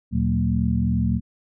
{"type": "tone cluster", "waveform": "sine", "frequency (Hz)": [76.6, 118.2, 184.4, 227.8], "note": ["D#2", "A#2", "F#3", "A#3"], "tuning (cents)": [-27, 24, -6, -40], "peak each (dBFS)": -24, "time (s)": [0.11, 1.21], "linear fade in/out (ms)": 50, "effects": []}